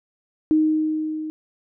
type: tone with level ramp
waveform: sine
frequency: 311.1 Hz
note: D#4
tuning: in tune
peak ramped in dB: -13 to -27 dBFS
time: 0.51-1.3 s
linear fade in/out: 0 ms
effects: none